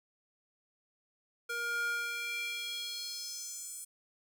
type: tone with high-pass filter sweep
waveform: square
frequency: 471.6 Hz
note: A#4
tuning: 20 cents sharp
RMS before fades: -38 dBFS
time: 1.49-3.85 s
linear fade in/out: 10 ms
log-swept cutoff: 990 to 9000 Hz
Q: 3.3
effects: none